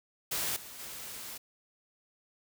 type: noise with level steps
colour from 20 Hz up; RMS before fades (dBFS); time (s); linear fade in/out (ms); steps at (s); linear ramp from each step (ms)
white; -33 / -47 / -43; 0.31-1.38; 10; 0.56 / 0.79; 5
effects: none